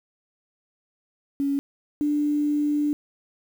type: tone pair in turn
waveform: sine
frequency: 279.8 / 294.6 Hz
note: C#4 / D4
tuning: +16 / +6 cents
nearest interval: minor second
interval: 90 cents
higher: second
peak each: -21 / -20 dBFS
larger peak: second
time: 1.4-1.59 / 2.01-2.93 s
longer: second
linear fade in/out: 0 ms
effects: 8-bit